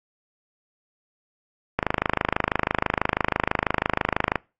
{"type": "click train", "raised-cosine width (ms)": 0.5, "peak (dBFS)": -5, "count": 68, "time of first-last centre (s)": [1.79, 4.357], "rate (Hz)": 26.1, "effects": ["noise-tail reverb RT60 0.3 s tail -26 dB re dry", "AAC 32 kbps"]}